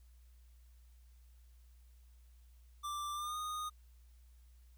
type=tone with pitch glide; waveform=square; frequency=1178 to 1234.4 Hz; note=D6 to D#6; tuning=+5 to -14 cents; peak=-39 dBFS; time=2.83-3.7 s; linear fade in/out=20 ms; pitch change=+81 cents; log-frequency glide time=3.13-3.37 s; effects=added 60 Hz sine -58 dBFS peak until 4.77 s + white hiss -75 dBFS RMS until 4.77 s